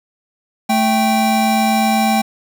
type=tone pair together; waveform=square; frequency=220 / 784 Hz; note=A3 / G5; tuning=0 / 0 cents; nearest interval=octave + minor seventh; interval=2200 cents; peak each=-16 dBFS; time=0.69-2.22 s; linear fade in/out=10 ms; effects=7-bit